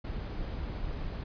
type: noise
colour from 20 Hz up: brown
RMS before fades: -36 dBFS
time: 0.04-1.24 s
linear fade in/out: 10 ms
effects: resampled to 11025 Hz